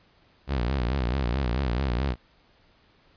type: tone with vibrato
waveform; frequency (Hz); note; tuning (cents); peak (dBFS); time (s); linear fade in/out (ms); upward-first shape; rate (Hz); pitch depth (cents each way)
sawtooth; 63.5; B1; +49; -20; 0.47-2.16; 50; sine; 4.6; 170
effects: pink hiss -61 dBFS RMS until 3.16 s + resampled to 11025 Hz